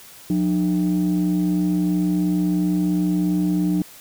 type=tone pair together; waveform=sine; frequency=179.83 / 302.7 Hz; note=F#3 / D#4; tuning=-49 / -48 cents; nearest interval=major sixth; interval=901 cents; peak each=-18 / -19 dBFS; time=0.3-3.82 s; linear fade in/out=2 ms; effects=tanh soft clip ceiling -13 dBFS + white hiss -44 dBFS RMS until 4 s